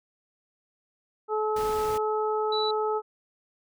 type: harmonic tone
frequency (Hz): 430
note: A4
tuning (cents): -40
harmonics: 1 / 2 / 3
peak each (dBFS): -26 / -30 / -32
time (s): 1.28-3.02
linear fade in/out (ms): 50
type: noise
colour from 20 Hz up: pink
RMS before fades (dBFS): -39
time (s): 1.56-1.98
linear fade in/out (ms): 5
type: tone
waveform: sine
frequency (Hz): 3951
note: B7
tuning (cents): 0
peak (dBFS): -29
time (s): 2.52-2.71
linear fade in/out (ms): 5
effects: none